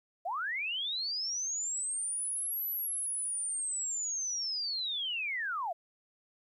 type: linear two-way sweep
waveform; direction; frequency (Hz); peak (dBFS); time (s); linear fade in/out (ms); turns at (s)
sine; up then down; 633 to 11990 to 633; -32; 0.25-5.73; 10; 2.67
effects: 12-bit